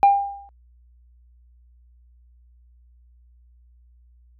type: tone with exponential decay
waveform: sine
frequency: 800 Hz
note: G5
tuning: 35 cents sharp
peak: -6 dBFS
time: 0.03-0.49 s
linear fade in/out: 0 ms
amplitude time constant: 100 ms
effects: tanh soft clip ceiling -8 dBFS + added 60 Hz sine -51 dBFS peak until 4.39 s

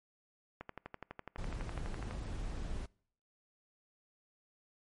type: click train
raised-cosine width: 0.5 ms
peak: -28 dBFS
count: 19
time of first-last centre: 0.61-2.11 s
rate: 12 Hz
type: noise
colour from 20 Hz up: brown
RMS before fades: -40 dBFS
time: 1.38-2.86 s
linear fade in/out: 5 ms
effects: noise-tail reverb RT60 0.6 s tail -25 dB re dry + MP3 48 kbps

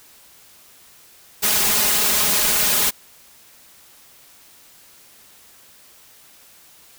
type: noise with comb filter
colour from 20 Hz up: white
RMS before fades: -18 dBFS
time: 1.42-2.91 s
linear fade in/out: 20 ms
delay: 4.8 ms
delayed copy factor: +0.8
effects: white hiss -49 dBFS RMS until 6.98 s

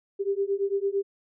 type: beating tone pair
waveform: sine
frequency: 392 / 400.9 Hz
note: G4 / G4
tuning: 0 / +39 cents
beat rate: 8.9 Hz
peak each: -27 dBFS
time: 0.19-1.03 s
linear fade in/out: 20 ms
effects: none

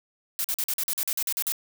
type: noise bursts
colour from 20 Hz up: blue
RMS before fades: -27 dBFS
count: 12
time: 0.39-1.521 s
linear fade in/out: 0 ms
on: 53 ms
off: 45 ms
effects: none

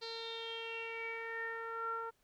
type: tone with low-pass filter sweep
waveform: sawtooth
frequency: 456.4 Hz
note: A#4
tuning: 37 cents flat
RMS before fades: -42 dBFS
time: 0.01-2.11 s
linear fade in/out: 20 ms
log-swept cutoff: 4400 to 1200 Hz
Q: 9.2
effects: pink hiss -75 dBFS RMS until 2.23 s

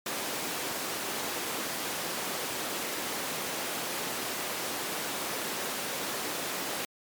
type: high-pass noise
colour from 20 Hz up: pink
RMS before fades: -34 dBFS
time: 0.06-6.85 s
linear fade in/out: 2 ms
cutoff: 290 Hz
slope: 12 dB/octave
effects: MP3 96 kbps

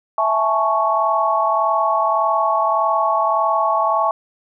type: chord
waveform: sine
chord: A major seventh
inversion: second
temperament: equal with one note detuned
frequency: 659.3 / 838.3 / 880 / 1108.7 Hz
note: E5 / G#5 / A5 / C#6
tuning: 0 / +16 / 0 / 0 cents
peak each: -20 / -22 / -22 / -18 dBFS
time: 0.18-4.11 s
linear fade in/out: 2 ms
effects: none

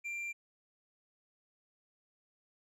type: tone with tanh clipping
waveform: sine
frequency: 2370 Hz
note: D7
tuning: 15 cents sharp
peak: -38 dBFS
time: 0.04-0.33 s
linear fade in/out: 20 ms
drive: 5 dB
effects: none

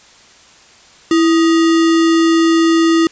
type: tone with sample-and-hold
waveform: sine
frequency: 329.6 Hz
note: E4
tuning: in tune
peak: -8 dBFS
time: 1.11-3.07 s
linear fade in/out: 2 ms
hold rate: 1575 Hz
effects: white hiss -44 dBFS RMS until 3.11 s + resampled to 16000 Hz

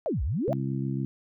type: exponential two-way sweep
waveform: sine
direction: down then up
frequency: 716 to 55.2 to 716 Hz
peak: -25 dBFS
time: 0.06-0.53 s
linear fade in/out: 0 ms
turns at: 0.23 s
type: harmonic tone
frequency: 67.1 Hz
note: C2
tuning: 44 cents sharp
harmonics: 2 / 3 / 4 / 5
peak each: -29 / -33 / -35 / -37 dBFS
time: 0.48-1.05 s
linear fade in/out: 0 ms
effects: none

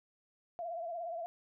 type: tone with vibrato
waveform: sine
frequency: 680 Hz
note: F5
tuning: 46 cents flat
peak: -37 dBFS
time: 0.59-1.26 s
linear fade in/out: 0 ms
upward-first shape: triangle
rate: 17 Hz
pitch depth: 88 cents each way
effects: none

